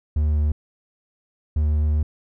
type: tone pair in turn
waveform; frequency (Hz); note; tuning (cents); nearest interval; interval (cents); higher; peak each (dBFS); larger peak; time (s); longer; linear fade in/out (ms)
triangle; 75.3 / 75.67; D2 / D#2; +44 / -48; unison; 8; second; -15; neither; 0.16-0.52 / 1.56-2.03; second; 5
effects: none